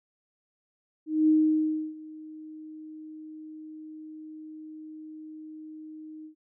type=tone with ADSR envelope; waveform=sine; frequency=311.1 Hz; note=D#4; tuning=in tune; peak=-17 dBFS; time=1.06-6.35 s; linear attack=220 ms; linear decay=660 ms; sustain=-23 dB; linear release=99 ms; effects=none